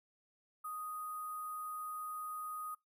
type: tone with sample-and-hold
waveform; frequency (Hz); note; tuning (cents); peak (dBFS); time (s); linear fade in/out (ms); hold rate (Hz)
sine; 1244.5; D#6; 0; -40; 0.64-2.75; 10; 11025
effects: noise-tail reverb RT60 0.2 s tail -25 dB re dry